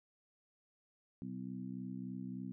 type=harmonic tone with a mistuned harmonic; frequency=63.5 Hz; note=B1; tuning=49 cents sharp; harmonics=2 / 3 / 4 / 5; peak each=-50 / -44 / -45 / -55 dBFS; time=1.22-2.52 s; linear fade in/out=0 ms; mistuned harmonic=5; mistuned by=+22 cents; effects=none